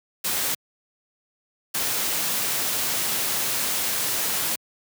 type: noise bursts at uneven times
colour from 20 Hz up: white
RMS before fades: -25 dBFS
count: 2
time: 0.24-0.55 / 1.74-4.56 s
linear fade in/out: 10 ms
effects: high-pass 100 Hz 12 dB/octave

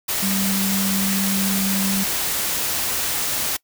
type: tone in noise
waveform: sine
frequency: 194.7 Hz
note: G3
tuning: 12 cents flat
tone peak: -21 dBFS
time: 0.22-2.04 s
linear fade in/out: 10 ms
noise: white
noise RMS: -23 dBFS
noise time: 0.08-3.57 s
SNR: -1 dB
effects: noise-tail reverb RT60 0.1 s tail -23 dB re dry

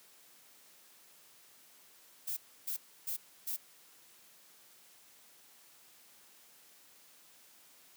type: noise bursts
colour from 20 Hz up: violet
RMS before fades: -37 dBFS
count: 4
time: 2.27-3.566 s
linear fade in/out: 10 ms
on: 99 ms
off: 300 ms
effects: white hiss -61 dBFS RMS until 7.96 s + high-pass 150 Hz 12 dB/octave

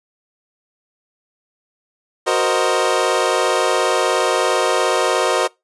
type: chord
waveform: 25% pulse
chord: C half-diminished seventh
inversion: second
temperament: equal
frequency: 370 / 466.2 / 523.3 / 622.3 Hz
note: Gb4 / Bb4 / C5 / Eb5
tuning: 0 / 0 / 0 / 0 cents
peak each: -17 dBFS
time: 2.26-5.48 s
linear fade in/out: 20 ms
effects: noise-tail reverb RT60 0.2 s tail -23 dB re dry + resampled to 24000 Hz

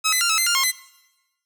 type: tone with pitch steps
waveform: 10% pulse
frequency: 1283 / 2016 / 1391 / 1298 / 2068 / 1403 / 1071 / 2027 Hz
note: E6 / B6 / F6 / E6 / C7 / F6 / C6 / B6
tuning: -47 / +35 / -7 / -27 / -21 / +8 / +40 / +45 cents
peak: -9 dBFS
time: 0.04-0.72 s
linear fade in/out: 20 ms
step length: 85 ms
effects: noise-tail reverb RT60 1.0 s tail -20 dB re dry

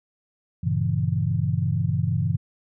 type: chord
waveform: sine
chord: G diminished seventh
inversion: none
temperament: equal with one note detuned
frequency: 96.76 / 116.54 / 138.59 / 164.81 Hz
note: G2 / Bb2 / Db3 / Fb3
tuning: -22 / 0 / 0 / 0 cents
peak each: -26 dBFS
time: 0.63-2.37 s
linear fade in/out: 10 ms
effects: none

